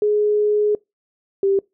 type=tone pair in turn; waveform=sine; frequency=418.9 / 392.7 Hz; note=G#4 / G4; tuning=+15 / +3 cents; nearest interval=minor second; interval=112 cents; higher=first; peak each=-14 dBFS; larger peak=neither; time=0.02-0.75 / 1.43-1.59 s; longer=first; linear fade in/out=2 ms; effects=noise-tail reverb RT60 0.2 s tail -24 dB re dry

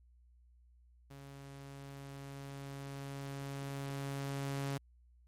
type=tone with level ramp; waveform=sawtooth; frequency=138.59 Hz; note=C#3; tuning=in tune; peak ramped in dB=-46 to -31 dBFS; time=1.1-4.78 s; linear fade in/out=10 ms; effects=added 60 Hz sine -61 dBFS peak until 5.27 s + MP3 64 kbps

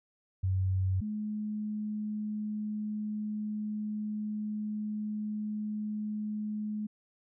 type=tone pair in turn; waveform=sine; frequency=94.2 / 211.9 Hz; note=F#2 / G#3; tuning=+32 / +35 cents; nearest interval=octave + major second; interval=1403 cents; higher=second; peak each=-26 / -32 dBFS; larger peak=first; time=0.43-1.01 / 1.01-6.87 s; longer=second; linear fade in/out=10 ms; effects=none

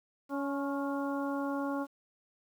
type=harmonic tone with a mistuned harmonic; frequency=280.2 Hz; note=C#4; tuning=19 cents sharp; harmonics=1 / 2 / 3 / 4 / 5; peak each=-33 / -38 / -41 / -41 / -44 dBFS; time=0.29-1.87 s; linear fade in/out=50 ms; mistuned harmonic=4; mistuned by=-35 cents; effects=10-bit

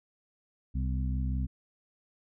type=harmonic tone with a mistuned harmonic; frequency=65.3 Hz; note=C2; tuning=3 cents flat; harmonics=1 / 2 / 3 / 4; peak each=-29 / -35 / -39 / -41 dBFS; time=0.74-1.47 s; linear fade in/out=20 ms; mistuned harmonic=4; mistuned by=-42 cents; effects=none

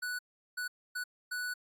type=tone bursts at uneven times; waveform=square; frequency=1480 Hz; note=F#6; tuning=in tune; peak=-35 dBFS; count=4; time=0.02-0.19 / 0.57-0.68 / 0.95-1.04 / 1.31-1.54 s; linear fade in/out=10 ms; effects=AAC 64 kbps

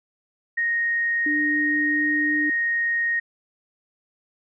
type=tone; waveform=sine; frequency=1864.7 Hz; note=A#6; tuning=in tune; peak=-20 dBFS; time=0.57-3.2 s; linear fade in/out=10 ms
type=tone with pitch glide; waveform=sine; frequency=299.1 to 301 Hz; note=D4 to D4; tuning=+32 to +43 cents; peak=-24 dBFS; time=1.26-2.5 s; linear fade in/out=5 ms; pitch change=+11 cents; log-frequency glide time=1.8-2.35 s
effects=none

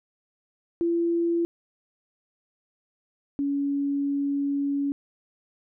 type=tone pair in turn; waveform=sine; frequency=339.2 / 281.7 Hz; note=E4 / C#4; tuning=+50 / +28 cents; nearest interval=minor third; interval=322 cents; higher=first; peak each=-21 / -23 dBFS; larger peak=first; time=0.81-1.45 / 3.39-4.92 s; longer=second; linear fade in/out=0 ms; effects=none

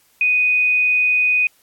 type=tone; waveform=sine; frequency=2489 Hz; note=D#7; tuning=in tune; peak=-13 dBFS; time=0.21-1.47 s; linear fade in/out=2 ms; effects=white hiss -57 dBFS RMS until 1.62 s + AAC 64 kbps

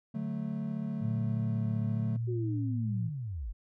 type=chord; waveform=triangle; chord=D major; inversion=none; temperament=equal; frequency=146.83 / 185 / 220 Hz; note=D3 / F#3 / A3; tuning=0 / 0 / 0 cents; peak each=-36 / -36 / -33 dBFS; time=0.14-2.17 s; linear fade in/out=10 ms
type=tone with vibrato; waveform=sine; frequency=114.2 Hz; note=A#2; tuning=35 cents flat; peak=-30 dBFS; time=1-3.11 s; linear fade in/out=50 ms; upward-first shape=sine; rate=0.98 Hz; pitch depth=27 cents each way
type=linear sweep; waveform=sine; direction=down; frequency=374.6 to 39.94 Hz; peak=-34 dBFS; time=2.27-3.53 s; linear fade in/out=20 ms
effects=none

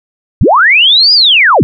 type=linear two-way sweep; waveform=sine; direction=up then down; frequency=38.89 to 5000 to 69 Hz; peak=-3 dBFS; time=0.41-1.63 s; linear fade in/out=0 ms; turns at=1.13 s; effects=none

